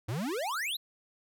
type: exponential sweep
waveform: square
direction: up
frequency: 98 to 4186 Hz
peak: -32 dBFS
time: 0.08-0.77 s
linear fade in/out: 10 ms
effects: none